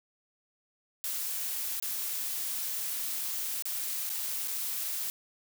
blue noise with dropouts, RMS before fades -34 dBFS, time 1.04-5.1 s, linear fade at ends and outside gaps 0 ms, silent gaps 1.799-1.824 / 3.623-3.655 / 4.093-4.1 / 4.476-4.481 s, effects none

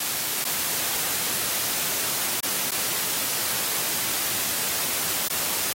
white noise with dropouts, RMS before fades -26 dBFS, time 0-5.73 s, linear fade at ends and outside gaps 5 ms, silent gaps 0.444-0.449 / 2.406-2.429 / 2.709-2.716 / 5.285-5.299 s, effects high-pass 100 Hz 12 dB/octave + AAC 48 kbps

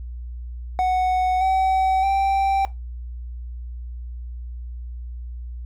triangle tone with pitch steps, 740 / 760.4 / 781.3 Hz, F#5 / F#5 / G5, 0 / +47 / -6 cents, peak -15 dBFS, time 0.79-2.65 s, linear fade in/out 0 ms, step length 620 ms, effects noise-tail reverb RT60 0.2 s tail -17 dB re dry + added 60 Hz sine -30 dBFS peak until 5.65 s

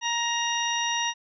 harmonic tone with a mistuned harmonic, 938 Hz, A#5, 11 cents sharp, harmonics 1 / 2 / 3 / 4 / 6, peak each -29 / -31 / -30 / -33 / -32 dBFS, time 0.01-1.14 s, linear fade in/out 50 ms, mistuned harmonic 6, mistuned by +31 cents, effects none

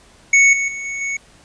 square tone with level steps, 2217 Hz, C#7, in tune, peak -9 / -18 / -26 / -24 / -21 dBFS, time 0.33-1.17 s, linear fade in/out 5 ms, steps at 0.53 / 0.68 / 0.85 / 1.01 s, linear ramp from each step 2 ms, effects pink hiss -49 dBFS RMS until 1.44 s + resampled to 22050 Hz

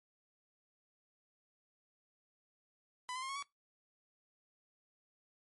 sawtooth tone with pitch steps, 1000 / 1031.7 / 1064.4 / 1098.1 / 1132.9 Hz, B5 / C6 / C6 / C#6 / C#6, +21 / -25 / +29 / -17 / +37 cents, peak -36 dBFS, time 3.09-3.425 s, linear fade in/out 0 ms, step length 67 ms, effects noise-tail reverb RT60 0.2 s tail -23 dB re dry + MP3 48 kbps

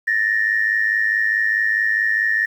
sine tone pair together, 1760 / 1864.7 Hz, A6 / A#6, 0 / 0 cents, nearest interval minor second, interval 100 cents, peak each -18 dBFS, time 0.07-2.46 s, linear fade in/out 10 ms, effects tanh soft clip ceiling -8 dBFS + 8-bit

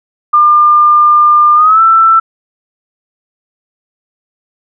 sine tone with pitch glide, 1200 to 1331.5 Hz, D6 to E6, +37 to +17 cents, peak -3 dBFS, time 0.33-2.2 s, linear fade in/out 10 ms, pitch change +180 cents, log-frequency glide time 1.55-1.81 s, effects none

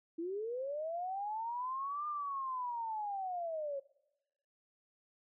sine linear two-way sweep, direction up then down, 320 to 1208 to 541 Hz, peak -36 dBFS, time 0.18-3.8 s, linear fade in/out 10 ms, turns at 2.07 s, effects noise-tail reverb RT60 0.9 s tail -22 dB re dry

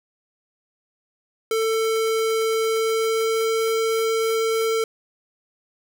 square tone with pitch glide, 445.6 to 448.4 Hz, A4 to A4, +22 to +33 cents, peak -20 dBFS, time 1.51-4.84 s, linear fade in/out 2 ms, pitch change +11 cents, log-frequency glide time 2.61-3.64 s, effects none

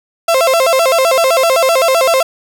35% pulse tone with vibrato, 594 Hz, D5, 20 cents sharp, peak -7 dBFS, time 0.28-2.23 s, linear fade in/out 5 ms, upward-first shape square, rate 7.8 Hz, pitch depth 210 cents each way, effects none

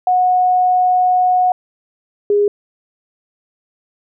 sine tone pair in turn, 731 / 410.3 Hz, F#5 / G#4, -21 / -21 cents, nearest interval minor seventh, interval 1000 cents, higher first, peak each -10 dBFS, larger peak neither, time 0.07-1.52 / 2.3-2.48 s, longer first, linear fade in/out 2 ms, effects none

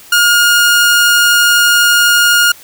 sawtooth tone, 1424 Hz, F6, 33 cents sharp, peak -3 dBFS, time 0.12-2.52 s, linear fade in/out 5 ms, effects white hiss -38 dBFS RMS until 2.63 s

